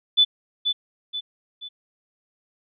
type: tone with echo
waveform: sine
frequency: 3487 Hz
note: A7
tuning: 16 cents flat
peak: -12 dBFS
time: 0.17-0.25 s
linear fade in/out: 20 ms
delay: 480 ms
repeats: 3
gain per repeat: -7 dB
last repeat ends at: 1.69 s
effects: none

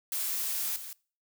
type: noise with level steps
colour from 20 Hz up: blue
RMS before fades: -32 / -42 dBFS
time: 0.12-0.93 s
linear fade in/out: 2 ms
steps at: 0.76 s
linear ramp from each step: 2 ms
effects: noise-tail reverb RT60 0.4 s tail -23 dB re dry

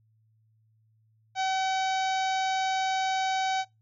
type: harmonic tone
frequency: 761 Hz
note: F#5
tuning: 48 cents sharp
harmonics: 1 / 2 / 3 / 4 / 5 / 6 / 7 / 8 / 9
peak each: -26 / -36 / -37 / -42 / -39 / -45 / -47 / -45 / -48 dBFS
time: 1.35-3.65 s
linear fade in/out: 50 ms
effects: noise-tail reverb RT60 0.2 s tail -22 dB re dry + added 110 Hz sine -63 dBFS peak until 3.81 s

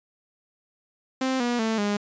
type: tone with pitch steps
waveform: sawtooth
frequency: 261.6 / 241.3 / 222.5 / 205.2 Hz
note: C4 / B3 / A3 / G#3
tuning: 0 / -40 / +20 / -21 cents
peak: -19 dBFS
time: 1.21-1.97 s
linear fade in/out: 5 ms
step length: 190 ms
effects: resampled to 16000 Hz

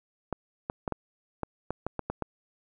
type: clicks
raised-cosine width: 1 ms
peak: -16 dBFS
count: 10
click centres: 0.327 / 0.699 / 0.878 / 0.923 / 1.433 / 1.706 / 1.866 / 1.993 / 2.1 / 2.223 s
effects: none

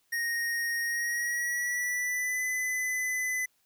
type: tone with pitch glide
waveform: square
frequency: 1864.7 to 2010 Hz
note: A#6 to B6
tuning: 0 to +30 cents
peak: -29 dBFS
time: 0.12-3.46 s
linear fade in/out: 10 ms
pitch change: +130 cents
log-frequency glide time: 0.83-2.43 s
effects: white hiss -71 dBFS RMS until 3.65 s

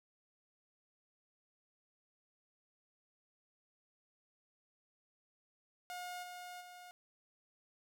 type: tone with level steps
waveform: sawtooth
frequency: 717 Hz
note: F5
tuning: 45 cents sharp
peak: -39 / -43 / -48 dBFS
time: 5.9-6.91 s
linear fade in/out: 0 ms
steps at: 6.22 / 6.6 s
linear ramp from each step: 20 ms
effects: none

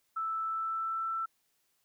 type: tone with pitch glide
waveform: sine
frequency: 1318.5 to 1333.1 Hz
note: E6 to E6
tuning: 0 to +19 cents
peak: -31 dBFS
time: 0.16-1.26 s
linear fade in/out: 10 ms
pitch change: +19 cents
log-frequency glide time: 0.44-1.1 s
effects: white hiss -75 dBFS RMS until 1.84 s

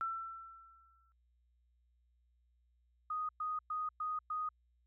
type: tone with exponential decay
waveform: sine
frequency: 1340 Hz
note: E6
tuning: 28 cents sharp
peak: -33 dBFS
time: 0.01-1.12 s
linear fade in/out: 0 ms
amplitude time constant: 240 ms
type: tone bursts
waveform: sine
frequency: 1244.5 Hz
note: D#6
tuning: in tune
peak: -35 dBFS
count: 5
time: 3.1-4.49 s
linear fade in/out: 5 ms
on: 190 ms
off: 110 ms
effects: added 60 Hz sine -70 dBFS peak until 4.86 s

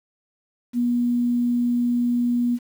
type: tone with quantisation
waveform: sine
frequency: 241.5 Hz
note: B3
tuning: 39 cents flat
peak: -18 dBFS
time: 0.73-2.59 s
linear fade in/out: 50 ms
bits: 8
effects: none

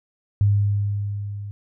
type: tone with level ramp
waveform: sine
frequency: 101.8 Hz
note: G#2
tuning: 34 cents flat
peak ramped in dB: -13 to -30 dBFS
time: 0.41-1.51 s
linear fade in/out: 0 ms
effects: none

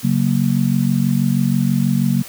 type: chord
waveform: sine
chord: F# major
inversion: second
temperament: just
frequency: 138.75 / 185 / 231.2 Hz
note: C#3 / F#3 / A#3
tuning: +2 / 0 / -14 cents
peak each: -18 dBFS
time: 0.03-2.23 s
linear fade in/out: 20 ms
effects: white hiss -36 dBFS RMS until 2.28 s

